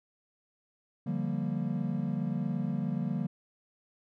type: chord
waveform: triangle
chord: G minor seventh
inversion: second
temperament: equal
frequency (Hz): 146.83 / 174.61 / 196 / 233.1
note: D3 / F3 / G3 / Bb3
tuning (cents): 0 / 0 / 0 / 0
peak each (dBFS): -33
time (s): 1.06-3.27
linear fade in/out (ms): 10
effects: none